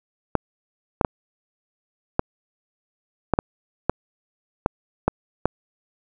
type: clicks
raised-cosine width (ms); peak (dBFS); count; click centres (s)
1; -3; 10; 0.353 / 1.012 / 1.048 / 2.194 / 3.337 / 3.389 / 3.896 / 4.661 / 5.08 / 5.456
effects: none